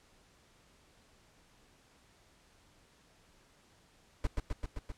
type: noise with echo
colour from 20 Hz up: brown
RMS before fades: -30 dBFS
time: 4.24-4.27 s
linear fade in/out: 2 ms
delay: 130 ms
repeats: 5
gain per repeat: -2 dB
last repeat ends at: 4.92 s
effects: pink hiss -65 dBFS RMS until 4.97 s + low-pass 9000 Hz 12 dB/octave